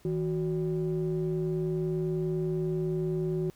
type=ring-modulated tone; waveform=triangle; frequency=105.1 Hz; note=G#2; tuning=21 cents sharp; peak=-22 dBFS; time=0.05-3.5 s; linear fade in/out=0 ms; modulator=265 Hz; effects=pink hiss -61 dBFS RMS until 3.55 s